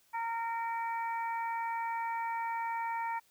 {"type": "harmonic tone", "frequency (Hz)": 460.1, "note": "A#4", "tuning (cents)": -23, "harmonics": [2, 3, 4, 5], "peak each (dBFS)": [-33, -46, -44, -45], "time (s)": [0.13, 3.2], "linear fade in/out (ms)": 20, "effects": ["white hiss -68 dBFS RMS until 3.3 s"]}